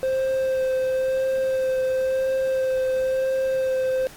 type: tone with vibrato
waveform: triangle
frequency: 523.3 Hz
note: C5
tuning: in tune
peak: -18 dBFS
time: 0.03-4.07 s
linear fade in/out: 0 ms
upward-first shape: sine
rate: 0.97 Hz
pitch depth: 13 cents each way
effects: pink hiss -45 dBFS RMS until 4.16 s + AAC 64 kbps